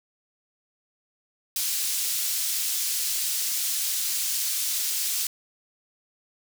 pink high-pass noise, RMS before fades -27 dBFS, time 1.56-5.27 s, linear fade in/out 2 ms, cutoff 5000 Hz, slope 12 dB/octave, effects none

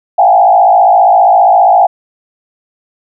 sine tone with frequency modulation, 759 Hz, F#5, 44 cents sharp, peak -3 dBFS, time 0.18-1.87 s, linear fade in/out 10 ms, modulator 55 Hz, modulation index 1.5, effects none

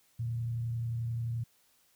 sine tone with frequency modulation, 116.54 Hz, A#2, in tune, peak -31 dBFS, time 0.19-1.44 s, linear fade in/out 10 ms, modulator 31.4 Hz, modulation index 0.27, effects white hiss -68 dBFS RMS until 1.95 s

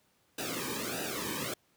pink noise with flanger, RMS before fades -36 dBFS, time 0.38-1.54 s, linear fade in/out 5 ms, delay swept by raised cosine 0.91 to 1.48 ms, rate 1.6 Hz, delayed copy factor -1, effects pink hiss -70 dBFS RMS until 1.76 s + high-pass 100 Hz 12 dB/octave

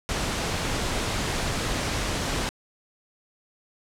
pink noise, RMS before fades -27 dBFS, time 0.09-2.49 s, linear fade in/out 0 ms, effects low-pass 8000 Hz 12 dB/octave

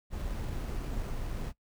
brown noise with sample-and-hold, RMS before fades -35 dBFS, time 0.1-1.53 s, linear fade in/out 50 ms, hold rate 7350 Hz, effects noise-tail reverb RT60 0.1 s tail -20 dB re dry

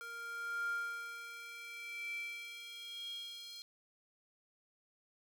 square tone with high-pass filter sweep, 466.2 Hz, A#4, in tune, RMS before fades -44 dBFS, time 0.01-3.62 s, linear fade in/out 0 ms, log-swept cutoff 1100 to 3900 Hz, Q 9.1, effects none

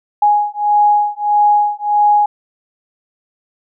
sine beating tone pair, 830 / 831.6 Hz, G#5 / G#5, -1 / +2 cents, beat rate 1.6 Hz, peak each -13 dBFS, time 0.22-2.26 s, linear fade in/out 5 ms, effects none

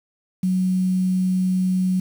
sine tone with quantisation, 185 Hz, F#3, in tune, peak -17 dBFS, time 0.43-2 s, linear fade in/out 5 ms, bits 7, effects none

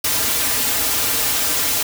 white noise with comb filter, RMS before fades -19 dBFS, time 0.04-1.83 s, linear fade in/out 5 ms, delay 5.4 ms, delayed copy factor -1, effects none

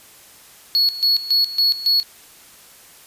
triangle tone with tremolo, 4368 Hz, C#8, 26 cents flat, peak -12 dBFS, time 0.75-2.03 s, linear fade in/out 0 ms, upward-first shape square, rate 3.6 Hz, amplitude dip 80%, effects white hiss -46 dBFS RMS until 3.06 s + resampled to 32000 Hz

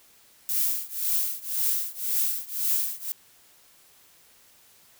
violet noise with tremolo, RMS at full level -23 dBFS, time 0.49-3.12 s, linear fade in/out 0 ms, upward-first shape triangle, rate 1.9 Hz, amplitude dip 95%, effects white hiss -57 dBFS RMS until 4.99 s

